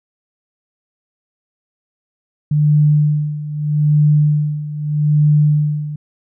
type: tone with tremolo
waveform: sine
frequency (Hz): 149.5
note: D3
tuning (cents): +31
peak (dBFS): -8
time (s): 2.51-5.96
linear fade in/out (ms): 5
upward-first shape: sine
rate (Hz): 0.8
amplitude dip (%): 80
effects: none